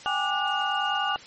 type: tone cluster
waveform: sine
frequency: 781 / 831 / 1180 / 1460 / 2841 Hz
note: G5 / G#5 / D6 / F#6 / F7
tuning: -7 / +1 / +8 / -24 / +29 cents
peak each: -30 dBFS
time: 0.06-1.16 s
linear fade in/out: 0 ms
effects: white hiss -46 dBFS RMS until 1.26 s + MP3 32 kbps